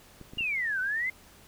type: clicks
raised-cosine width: 3 ms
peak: -32 dBFS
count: 4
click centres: 0.213 / 0.335 / 0.373 / 0.408 s
type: exponential two-way sweep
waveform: sine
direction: down then up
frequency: 2866 to 1480 to 2116 Hz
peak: -27 dBFS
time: 0.38-1.1 s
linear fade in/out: 5 ms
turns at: 0.8 s
effects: pink hiss -55 dBFS RMS until 1.47 s